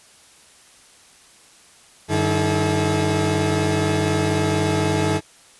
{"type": "tone cluster", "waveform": "30% pulse", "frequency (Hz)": [95.5, 149.5, 323, 429.6], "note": ["G2", "D3", "E4", "A4"], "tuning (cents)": [-45, 31, -35, -41], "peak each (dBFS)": -21, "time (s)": [2.08, 5.21], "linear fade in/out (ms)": 50, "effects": ["white hiss -50 dBFS RMS until 5.59 s", "resampled to 24000 Hz"]}